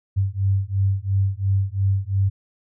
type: beating tone pair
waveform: sine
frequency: 96.2 / 99.1 Hz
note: G2 / G2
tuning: -32 / +19 cents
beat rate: 2.9 Hz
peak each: -21 dBFS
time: 0.16-2.3 s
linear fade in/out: 20 ms
effects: none